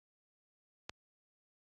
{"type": "click", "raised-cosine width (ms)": 0.2, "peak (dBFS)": -23, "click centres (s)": 0.895, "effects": ["high-pass 60 Hz 12 dB/octave", "AAC 32 kbps"]}